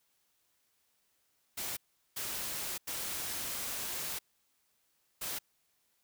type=noise bursts at uneven times; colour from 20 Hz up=white; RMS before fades=-38 dBFS; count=4; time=1.57-1.77 / 2.16-2.78 / 2.87-4.19 / 5.21-5.39 s; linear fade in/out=10 ms; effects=white hiss -75 dBFS RMS until 6.03 s